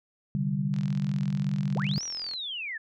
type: chord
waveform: sine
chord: C suspended second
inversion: none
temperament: equal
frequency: 130.81 / 146.83 / 196 Hz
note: C3 / D3 / G3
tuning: 0 / 0 / 0 cents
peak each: -34 / -28 / -29 dBFS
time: 0.35-1.98 s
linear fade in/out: 0 ms
type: click train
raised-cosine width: 0.2 ms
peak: -27 dBFS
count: 69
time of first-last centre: 0.74-2.336 s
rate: 42.6 Hz
type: linear two-way sweep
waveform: sine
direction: up then down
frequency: 208.6 to 5920 to 1677 Hz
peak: -32 dBFS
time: 1.75-2.78 s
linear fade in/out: 10 ms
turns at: 2.03 s
effects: none